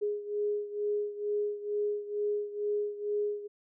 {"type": "beating tone pair", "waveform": "sine", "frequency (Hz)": [414.2, 416.4], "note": ["G#4", "G#4"], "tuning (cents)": [-5, 5], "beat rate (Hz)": 2.2, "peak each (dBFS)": [-31, -35], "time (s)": [0.01, 3.48], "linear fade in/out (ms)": 20, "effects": []}